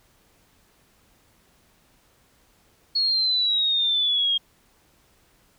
sine exponential sweep, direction down, 4354 to 3228 Hz, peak -19 dBFS, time 2.95-4.38 s, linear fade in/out 10 ms, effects pink hiss -61 dBFS RMS until 5.58 s

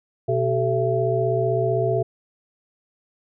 sine tone cluster, 124.5 / 381.4 / 437.1 / 670 Hz, B2 / G4 / A4 / E5, +14 / -47 / -11 / +28 cents, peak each -24 dBFS, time 0.28-2.03 s, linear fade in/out 10 ms, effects none

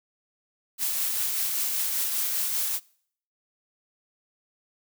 blue noise with tremolo, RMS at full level -26 dBFS, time 0.78-2.8 s, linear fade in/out 50 ms, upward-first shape triangle, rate 5.1 Hz, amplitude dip 30%, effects noise-tail reverb RT60 0.6 s tail -24 dB re dry

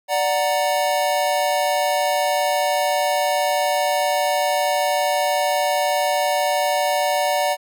square chord, D augmented, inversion none, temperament equal, 587.3 / 740 / 932.3 Hz, D5 / F#5 / A#5, 0 / 0 / 0 cents, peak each -22 / -22 / -26 dBFS, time 0.08-7.57 s, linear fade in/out 50 ms, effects none

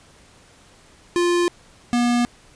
square tone pair in turn, 349.2 / 240.9 Hz, F4 / B3, 0 / -43 cents, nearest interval tritone, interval 643 cents, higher first, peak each -17 dBFS, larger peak neither, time 1.16-1.48 / 1.93-2.25 s, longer neither, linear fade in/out 0 ms, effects pink hiss -51 dBFS RMS until 2.55 s + resampled to 22050 Hz

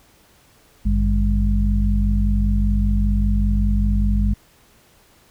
harmonic tone with a mistuned harmonic, 51.4 Hz, G#1, 17 cents flat, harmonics 1 / 2 / 3 / 4, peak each -16 / -24 / -33 / -22 dBFS, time 0.85-4.34 s, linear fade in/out 10 ms, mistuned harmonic 2, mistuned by -110 cents, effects pink hiss -54 dBFS RMS until 5.3 s

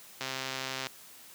click train, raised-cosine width 0.2 ms, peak -17 dBFS, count 88, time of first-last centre 0.21-0.869 s, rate 132 Hz, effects white hiss -52 dBFS RMS until 1.34 s + high-pass 100 Hz 12 dB/octave

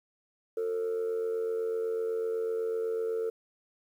sine tone with amplitude modulation, 450 Hz, A4, 39 cents sharp, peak -24 dBFS, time 0.57-3.3 s, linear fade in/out 5 ms, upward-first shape sine, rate 88 Hz, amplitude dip 65%, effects tanh soft clip ceiling -25 dBFS + 10-bit

